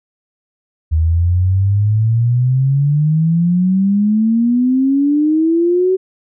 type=exponential sweep; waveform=sine; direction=up; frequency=77.78 to 380 Hz; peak=-10 dBFS; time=0.91-5.97 s; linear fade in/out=20 ms; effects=none